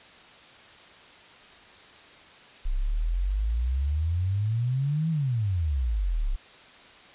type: exponential two-way sweep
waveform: sine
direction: up then down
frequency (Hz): 30.87 to 165.5 to 30.87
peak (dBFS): -23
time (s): 2.65-6.36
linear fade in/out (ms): 10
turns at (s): 5.1
effects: white hiss -50 dBFS RMS until 7.14 s + resampled to 8000 Hz